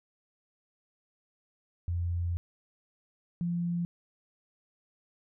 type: tone pair in turn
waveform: sine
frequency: 86.5 / 172.7 Hz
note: F2 / F3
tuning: -16 / -19 cents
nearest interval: octave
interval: 1197 cents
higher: second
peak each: -28 dBFS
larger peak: neither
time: 1.88-2.37 / 3.41-3.85 s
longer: first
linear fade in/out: 0 ms
effects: none